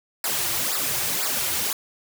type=noise with flanger; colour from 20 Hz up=white; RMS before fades=-25 dBFS; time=0.24-1.73 s; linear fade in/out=2 ms; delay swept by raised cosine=0.31 to 4.61 ms; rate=2 Hz; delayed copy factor=-1; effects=none